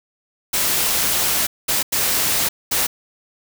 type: noise bursts at uneven times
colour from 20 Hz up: white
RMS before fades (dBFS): -19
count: 4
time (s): 0.53-1.47 / 1.68-1.83 / 1.92-2.49 / 2.71-2.87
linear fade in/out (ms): 10
effects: none